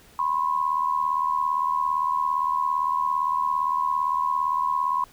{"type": "tone pair together", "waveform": "sine", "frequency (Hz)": [996, 1073.6], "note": ["B5", "C6"], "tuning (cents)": [14, 44], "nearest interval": "minor second", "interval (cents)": 130, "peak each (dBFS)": -24, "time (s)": [0.19, 5.04], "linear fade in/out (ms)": 2, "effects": ["pink hiss -53 dBFS RMS until 5.12 s"]}